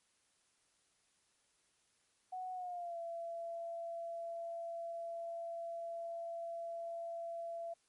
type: tone with pitch glide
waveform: sine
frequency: 740 to 674.7 Hz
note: F#5 to E5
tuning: 0 to +40 cents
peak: -40 dBFS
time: 2.32-7.74 s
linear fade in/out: 10 ms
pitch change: -160 cents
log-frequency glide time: 2.53-2.98 s
effects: white hiss -75 dBFS RMS until 7.88 s + MP3 48 kbps